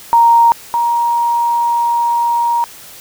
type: tone pair in turn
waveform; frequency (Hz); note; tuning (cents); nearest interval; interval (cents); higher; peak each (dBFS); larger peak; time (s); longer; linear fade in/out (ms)
sine; 932.3 / 942; A#5 / A#5; 0 / +18; unison; 18; second; -5 / -11; first; 0.13-0.52 / 0.74-2.64; second; 0
effects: white hiss -36 dBFS RMS until 3 s